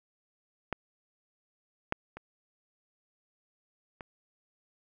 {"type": "clicks", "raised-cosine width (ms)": 0.5, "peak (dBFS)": [-16, -13, -27, -26], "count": 4, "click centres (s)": [0.727, 1.924, 2.17, 4.008], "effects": []}